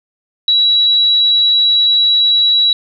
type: tone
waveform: sine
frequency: 3903 Hz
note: B7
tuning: 21 cents flat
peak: -8 dBFS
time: 0.48-2.73 s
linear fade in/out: 2 ms
effects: none